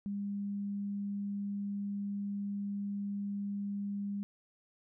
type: tone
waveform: sine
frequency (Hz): 201.5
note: G3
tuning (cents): +48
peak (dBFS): -34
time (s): 0.06-4.23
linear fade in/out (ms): 0
effects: none